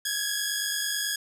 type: tone pair together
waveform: 10% pulse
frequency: 1641 / 1690.1 Hz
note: G#6 / G#6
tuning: -21 / +30 cents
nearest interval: minor second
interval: 51 cents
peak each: -21 dBFS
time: 0.05-1.16 s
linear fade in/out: 5 ms
effects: none